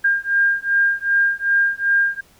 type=beating tone pair; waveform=sine; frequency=1605 / 1607.6 Hz; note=G6 / G6; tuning=+40 / +43 cents; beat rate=2.6 Hz; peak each=-18 dBFS; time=0.04-2.21 s; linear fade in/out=10 ms; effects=pink hiss -53 dBFS RMS until 2.39 s